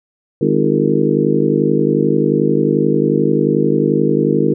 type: harmonic tone with a mistuned harmonic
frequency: 51.3 Hz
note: G#1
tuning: 21 cents flat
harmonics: 3 / 4 / 5 / 6 / 7 / 8 / 9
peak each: -19 / -19 / -19 / -19 / -19 / -19 / -19 dBFS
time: 0.41-4.54 s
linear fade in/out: 5 ms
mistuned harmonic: 7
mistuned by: -64 cents
effects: none